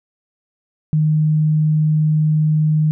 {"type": "tone", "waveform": "sine", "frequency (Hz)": 154.2, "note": "D#3", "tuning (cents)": -15, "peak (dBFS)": -12, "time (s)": [0.93, 2.91], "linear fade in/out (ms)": 0, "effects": []}